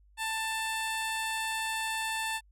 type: tone with low-pass filter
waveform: 15% pulse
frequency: 886 Hz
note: A5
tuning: 12 cents sharp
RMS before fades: -33 dBFS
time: 0.17-2.41 s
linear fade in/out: 50 ms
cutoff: 12000 Hz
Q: 1.3
effects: added 50 Hz sine -58 dBFS peak until 2.51 s